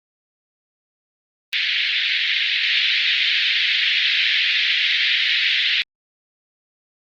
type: band-pass noise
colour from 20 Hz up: white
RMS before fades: -19 dBFS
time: 1.53-5.82 s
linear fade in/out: 0 ms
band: 1800 to 3900 Hz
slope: 48 dB/octave
effects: Opus 24 kbps